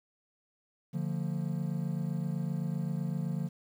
triangle chord, D minor, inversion none, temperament equal with one note detuned, 146.83 / 174.61 / 225.5 Hz, D3 / F3 / A3, 0 / 0 / +43 cents, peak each -32 / -32 / -38 dBFS, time 0.93-3.49 s, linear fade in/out 20 ms, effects 10-bit

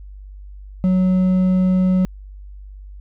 triangle tone with hard clipping, 185 Hz, F#3, in tune, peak -14 dBFS, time 0.84-2.05 s, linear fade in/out 0 ms, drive 7 dB, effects added 49 Hz sine -34 dBFS peak until 3 s

